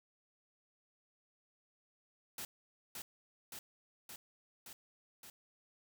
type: noise with echo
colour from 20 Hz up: white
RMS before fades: -44 dBFS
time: 2.38-2.45 s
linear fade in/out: 2 ms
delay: 570 ms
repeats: 5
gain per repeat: -2 dB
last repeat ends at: 5.3 s
effects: none